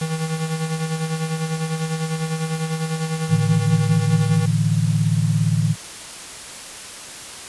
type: tone with tremolo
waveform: square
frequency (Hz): 160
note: D#3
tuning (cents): +49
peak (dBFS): -20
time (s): 0.01-4.46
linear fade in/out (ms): 5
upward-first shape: sine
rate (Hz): 10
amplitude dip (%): 60
type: chord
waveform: sine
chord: A suspended fourth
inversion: none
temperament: equal with one note detuned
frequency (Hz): 110 / 147.51 / 164.81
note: A2 / D3 / E3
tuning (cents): 0 / +8 / 0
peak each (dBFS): -20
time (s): 3.28-5.76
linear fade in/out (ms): 50
effects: white hiss -35 dBFS RMS until 7.48 s + resampled to 24000 Hz